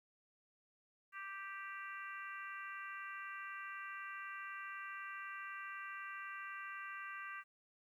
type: harmonic tone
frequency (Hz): 392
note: G4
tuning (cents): 0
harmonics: 3 / 4 / 5 / 6 / 7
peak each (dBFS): -49 / -49 / -51 / -57 / -55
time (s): 1.12-7.44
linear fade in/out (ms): 50
effects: 13-bit